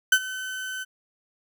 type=tone with ADSR envelope; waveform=35% pulse; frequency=1522 Hz; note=F#6; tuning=48 cents sharp; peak=-11 dBFS; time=0.12-0.85 s; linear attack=5 ms; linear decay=61 ms; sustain=-18 dB; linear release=27 ms; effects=none